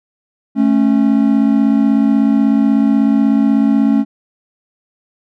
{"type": "tone pair together", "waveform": "triangle", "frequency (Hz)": [218, 274.3], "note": ["A3", "C#4"], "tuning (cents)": [-16, -18], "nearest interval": "major third", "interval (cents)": 398, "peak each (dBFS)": -10, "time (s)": [0.55, 4.05], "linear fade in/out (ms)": 50, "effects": []}